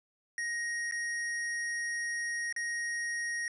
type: tone with dropouts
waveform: square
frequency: 1876 Hz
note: A#6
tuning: 11 cents sharp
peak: -33 dBFS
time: 0.38-3.48 s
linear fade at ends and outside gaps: 1 ms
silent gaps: 0.912-0.922 / 2.526-2.563 s
effects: resampled to 24000 Hz